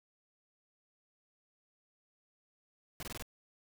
pink noise bursts, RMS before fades -43 dBFS, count 5, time 3-3.224 s, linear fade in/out 0 ms, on 28 ms, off 21 ms, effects none

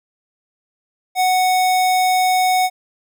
square tone, 740 Hz, F#5, in tune, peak -14 dBFS, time 1.15-2.7 s, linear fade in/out 50 ms, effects none

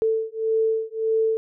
sine beating tone pair, 443.3 / 445 Hz, A4 / A4, +13 / +20 cents, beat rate 1.7 Hz, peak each -23 dBFS, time 0.02-1.37 s, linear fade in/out 0 ms, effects none

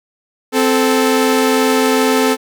sawtooth tone pair together, 260.2 / 437.9 Hz, C4 / A4, -9 / -8 cents, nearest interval major sixth, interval 901 cents, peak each -10 dBFS, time 0.52-2.37 s, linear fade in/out 50 ms, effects none

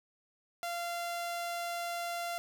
sawtooth tone, 690 Hz, F5, 21 cents flat, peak -31 dBFS, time 0.63-2.38 s, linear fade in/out 0 ms, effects none

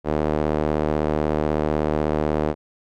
sawtooth tone with band-pass filter, 76.2 Hz, D#2, 36 cents flat, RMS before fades -22 dBFS, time 0.04-2.55 s, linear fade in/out 50 ms, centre 490 Hz, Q 1.1, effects none

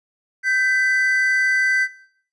triangle tone pair together, 1557.5 / 1995 Hz, G6 / B6, -12 / +17 cents, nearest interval major third, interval 429 cents, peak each -17 / -18 dBFS, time 0.43-1.88 s, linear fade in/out 50 ms, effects noise-tail reverb RT60 0.7 s tail -20 dB re dry + resampled to 24000 Hz

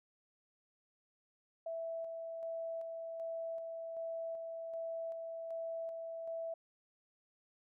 sine tone with tremolo, 659.3 Hz, E5, in tune, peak -38 dBFS, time 1.66-6.54 s, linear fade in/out 5 ms, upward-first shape square, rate 1.3 Hz, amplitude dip 30%, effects none

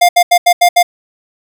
square tone bursts at uneven times, 704 Hz, F5, 14 cents sharp, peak -5 dBFS, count 6, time 0.01-0.09 / 0.16-0.23 / 0.31-0.38 / 0.46-0.53 / 0.61-0.69 / 0.76-0.83 s, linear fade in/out 10 ms, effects none

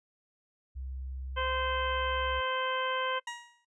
sine tone, 65.41 Hz, C2, in tune, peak -36 dBFS, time 0.75-2.41 s, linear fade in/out 20 ms
harmonic tone, 518 Hz, C5, 17 cents flat, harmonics 1 / 2 / 3 / 4 / 5 / 6, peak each -35 / -33 / -36 / -41 / -43 / -38 dBFS, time 1.36-3.2 s, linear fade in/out 20 ms
20% pulse tone with exponential decay, 951 Hz, A#5, 34 cents sharp, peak -29 dBFS, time 3.27-3.65 s, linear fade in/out 5 ms, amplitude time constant 81 ms
effects noise-tail reverb RT60 0.1 s tail -22 dB re dry + resampled to 22050 Hz

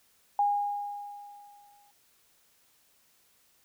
sine tone with exponential decay, 817 Hz, G#5, 29 cents flat, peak -21 dBFS, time 0.39-1.91 s, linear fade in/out 2 ms, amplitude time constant 330 ms, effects white hiss -66 dBFS RMS until 3.64 s

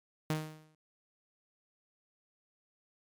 sawtooth tone with exponential decay, 155.56 Hz, D#3, in tune, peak -24 dBFS, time 0.3-0.75 s, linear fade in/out 2 ms, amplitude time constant 96 ms, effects MP3 96 kbps

